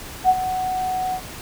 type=tone with ADSR envelope; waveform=sine; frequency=743 Hz; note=F#5; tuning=7 cents sharp; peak=-9 dBFS; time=0.24-1.21 s; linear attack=52 ms; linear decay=46 ms; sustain=-12 dB; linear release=72 ms; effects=pink hiss -36 dBFS RMS until 1.41 s